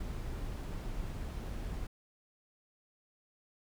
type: noise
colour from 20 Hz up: brown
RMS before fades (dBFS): -39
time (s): 0-1.87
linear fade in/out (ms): 5
effects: none